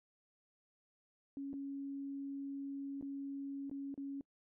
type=tone with dropouts; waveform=sine; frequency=277.2 Hz; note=C#4; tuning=in tune; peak=-40 dBFS; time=1.37-4.21 s; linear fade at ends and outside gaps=1 ms; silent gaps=1.531-1.538 / 3.012-3.025 / 3.697-3.713 / 3.942-3.977 s; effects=noise-tail reverb RT60 0.1 s tail -25 dB re dry